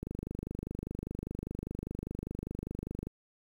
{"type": "click train", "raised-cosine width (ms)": 3, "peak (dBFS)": -24, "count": 77, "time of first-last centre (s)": [0.03, 3.07], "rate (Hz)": 25, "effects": ["9-bit"]}